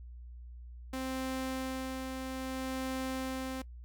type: tone with tremolo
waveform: sawtooth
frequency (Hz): 261.6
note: C4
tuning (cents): 0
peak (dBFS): -30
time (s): 0.93-3.62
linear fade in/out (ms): 5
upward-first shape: sine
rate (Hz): 0.61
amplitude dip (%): 35
effects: noise-tail reverb RT60 0.1 s tail -20 dB re dry + added 60 Hz sine -45 dBFS peak until 3.84 s